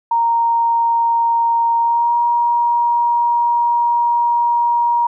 sine tone with pitch glide, 930 to 947.9 Hz, A#5 to A#5, -4 to +29 cents, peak -12 dBFS, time 0.11-5.07 s, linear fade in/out 5 ms, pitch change +33 cents, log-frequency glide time 1.79-2.17 s, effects none

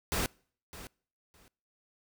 pink noise with echo, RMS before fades -31 dBFS, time 0.12-0.26 s, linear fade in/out 0 ms, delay 610 ms, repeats 2, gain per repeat -15 dB, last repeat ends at 1.48 s, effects noise-tail reverb RT60 0.5 s tail -26 dB re dry

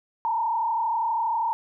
sine tone with frequency modulation, 914 Hz, A#5, 34 cents flat, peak -22 dBFS, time 0.25-1.53 s, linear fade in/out 0 ms, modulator 32.5 Hz, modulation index 1.3, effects none

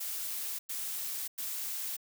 blue noise bursts, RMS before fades -37 dBFS, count 3, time 0-1.968 s, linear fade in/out 10 ms, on 590 ms, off 99 ms, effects none

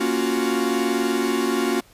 45% pulse chord, Gb major seventh, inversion first, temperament equal, 233.1 / 277.2 / 349.2 / 370 Hz, Bb3 / Db4 / F4 / Gb4, 0 / 0 / 0 / 0 cents, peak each -26 / -26 / -25 / -25 dBFS, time 0-1.81 s, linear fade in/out 10 ms, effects pink hiss -53 dBFS RMS until 1.93 s + resampled to 32000 Hz

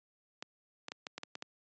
clicks, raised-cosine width 0.2 ms, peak -23 dBFS, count 8, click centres 0.425 / 0.884 / 0.919 / 1.068 / 1.18 / 1.234 / 1.354 / 1.424 s, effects high-pass 200 Hz 12 dB/octave + resampled to 16000 Hz

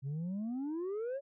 sine exponential sweep, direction up, 130.81 to 572 Hz, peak -32 dBFS, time 0.02-1.21 s, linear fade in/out 50 ms, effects tanh soft clip ceiling -34 dBFS

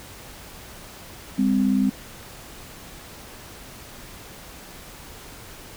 sine tone pair together, 200.4 / 259.3 Hz, G3 / C4, +38 / -15 cents, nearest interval major third, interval 447 cents, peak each -20 dBFS, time 1.38-1.9 s, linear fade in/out 10 ms, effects pink hiss -42 dBFS RMS until 5.76 s

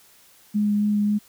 sine tone with vibrato, 207.7 Hz, G#3, in tune, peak -18 dBFS, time 0.54-1.19 s, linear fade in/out 20 ms, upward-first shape sine, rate 3.7 Hz, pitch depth 11 cents each way, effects white hiss -54 dBFS RMS until 1.28 s

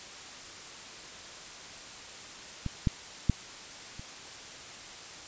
clicks, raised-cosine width 5 ms, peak -20 / -12 / -10 / -30 dBFS, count 4, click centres 2.663 / 2.872 / 3.297 / 3.995 s, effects white hiss -45 dBFS RMS until 5.27 s + resampled to 16000 Hz

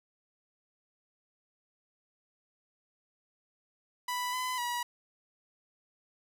sawtooth tone with pitch steps, 989 / 1010 / 966 Hz, B5 / B5 / B5, +2 / +39 / -39 cents, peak -28 dBFS, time 4.08-4.83 s, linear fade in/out 5 ms, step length 250 ms, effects none

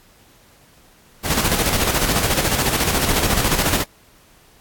pink noise with tremolo, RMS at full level -17 dBFS, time 1.23-3.85 s, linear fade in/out 50 ms, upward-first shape square, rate 14 Hz, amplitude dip 45%, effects pink hiss -52 dBFS RMS until 4.6 s + AAC 64 kbps

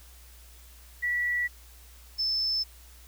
sine tone pair in turn, 1947 / 5267 Hz, B6 / E8, -25 / -2 cents, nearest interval octave + perfect fourth, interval 1723 cents, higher second, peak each -25 dBFS, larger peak neither, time 1.02-1.48 / 2.18-2.64 s, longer neither, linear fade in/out 20 ms, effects added 60 Hz sine -50 dBFS peak until 3.07 s + white hiss -55 dBFS RMS until 3.07 s

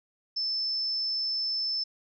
sine tone, 5274 Hz, E8, in tune, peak -27 dBFS, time 0.36-1.84 s, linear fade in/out 10 ms, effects none

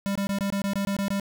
square tone bursts, 198.5 Hz, G3, 22 cents sharp, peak -25 dBFS, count 10, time 0.06-1.198 s, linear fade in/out 0 ms, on 94 ms, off 22 ms, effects none

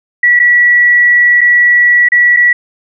sine tone with dropouts, 1941 Hz, B6, 31 cents flat, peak -4 dBFS, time 0.23-2.53 s, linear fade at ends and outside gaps 5 ms, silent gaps 0.393-0.398 / 1.409-1.413 / 2.087-2.119 / 2.365-2.369 s, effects none

